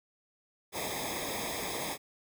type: noise with comb filter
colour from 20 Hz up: pink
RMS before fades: -36 dBFS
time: 0.72-1.98 s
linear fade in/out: 50 ms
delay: 0.69 ms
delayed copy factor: -1
effects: none